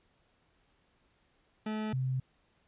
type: tone pair in turn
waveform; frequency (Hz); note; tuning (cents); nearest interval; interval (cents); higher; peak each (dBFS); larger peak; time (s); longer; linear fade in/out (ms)
40% pulse / sine; 215.8 / 130.01; A3 / C3; -33 / -11; major sixth; 878; first; -32 / -29; second; 1.66-1.93 / 1.93-2.2; neither; 5
effects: pink hiss -71 dBFS RMS until 2.67 s + resampled to 8000 Hz